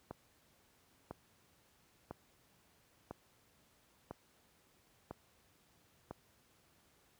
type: click train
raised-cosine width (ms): 1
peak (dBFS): -29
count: 7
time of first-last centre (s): 0.11-6.11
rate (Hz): 1
effects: pink hiss -70 dBFS RMS until 7.19 s + high-pass 60 Hz 12 dB/octave